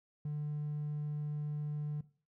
triangle tone, 148.8 Hz, D3, 23 cents sharp, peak -32 dBFS, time 0.25-2.01 s, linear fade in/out 5 ms, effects noise-tail reverb RT60 0.4 s tail -19 dB re dry + tanh soft clip ceiling -30 dBFS

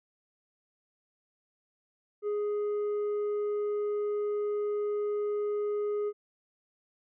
sine tone with tanh clipping, 415.3 Hz, G#4, in tune, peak -29 dBFS, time 2.22-6.13 s, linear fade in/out 50 ms, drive 4 dB, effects none

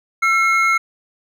triangle tone pair together, 1345.1 / 2160 Hz, E6 / C#7, +35 / -45 cents, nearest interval minor sixth, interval 820 cents, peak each -14 dBFS, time 0.22-0.78 s, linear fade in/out 10 ms, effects none

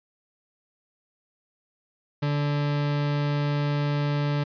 40% pulse tone, 145.6 Hz, D3, 15 cents flat, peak -22 dBFS, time 2.22-4.44 s, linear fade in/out 10 ms, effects resampled to 11025 Hz

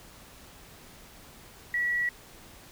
sine tone, 1935 Hz, B6, 36 cents flat, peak -25 dBFS, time 1.74-2.09 s, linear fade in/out 2 ms, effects pink hiss -51 dBFS RMS until 2.71 s

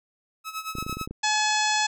sawtooth tone with tremolo, 1290 Hz, E6, 38 cents flat, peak -25 dBFS, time 0.44-1.07 s, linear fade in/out 50 ms, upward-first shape sine, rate 9 Hz, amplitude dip 80%
clicks, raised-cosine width 3 ms, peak -21 dBFS, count 10, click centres 0.753 / 0.785 / 0.826 / 0.865 / 0.896 / 0.927 / 0.97 / 1.013 / 1.075 / 1.11 s
harmonic tone, 853 Hz, G#5, 46 cents sharp, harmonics 1 / 2 / 3 / 4 / 5 / 6 / 7 / 8 / 9, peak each -25 / -28 / -30 / -31 / -32 / -33 / -33 / -34 / -35 dBFS, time 1.23-1.87 s, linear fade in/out 10 ms
effects none

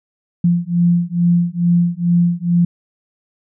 sine beating tone pair, 172.1 / 174.4 Hz, F3 / F3, -25 / -2 cents, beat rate 2.3 Hz, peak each -15 dBFS, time 0.44-2.65 s, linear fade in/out 5 ms, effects none

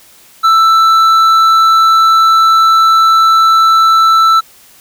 sine tone with hard clipping, 1325 Hz, E6, 9 cents sharp, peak -6 dBFS, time 0.43-4.41 s, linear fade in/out 20 ms, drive 6 dB, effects white hiss -42 dBFS RMS until 4.8 s

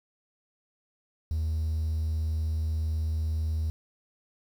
triangle tone, 79.1 Hz, D#2, 29 cents sharp, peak -23 dBFS, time 1.31-3.7 s, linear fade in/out 0 ms, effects tanh soft clip ceiling -21 dBFS + 9-bit

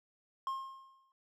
triangle tone with exponential decay, 1069 Hz, C6, 37 cents sharp, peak -30 dBFS, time 0.47-1.12 s, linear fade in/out 1 ms, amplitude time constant 140 ms, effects none

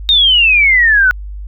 sine exponential sweep, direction down, 3751 to 1456 Hz, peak -6 dBFS, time 0.09-1.11 s, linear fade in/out 0 ms, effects added 50 Hz sine -23 dBFS peak until 1.47 s

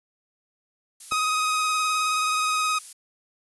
violet noise, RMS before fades -36 dBFS, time 1-2.93 s, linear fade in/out 5 ms
sawtooth tone with vibrato, 1257 Hz, D#6, 17 cents sharp, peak -18 dBFS, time 1.11-2.79 s, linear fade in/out 10 ms, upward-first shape sine, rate 19 Hz, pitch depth 19 cents each way
click, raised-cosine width 1 ms, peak -22 dBFS, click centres 1.122 s
effects resampled to 24000 Hz

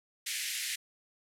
pink band-pass noise, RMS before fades -36 dBFS, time 0.26-0.76 s, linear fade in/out 10 ms, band 1800 to 13000 Hz, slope 48 dB/octave, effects none

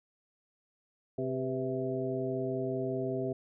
harmonic tone with a mistuned harmonic, 130.81 Hz, C3, in tune, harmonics 1 / 2 / 3 / 4 / 5, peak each -38 / -37 / -34 / -41 / -38 dBFS, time 1.18-3.33 s, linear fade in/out 5 ms, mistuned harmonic 4, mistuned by -87 cents, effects none

